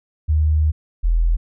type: tone pair in turn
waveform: sine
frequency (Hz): 77.1 / 41.53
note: D#2 / E1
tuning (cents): -15 / +14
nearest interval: major seventh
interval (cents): 1071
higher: first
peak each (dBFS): -13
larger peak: neither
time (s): 0.28-0.72 / 1.03-1.37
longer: first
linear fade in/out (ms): 20
effects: none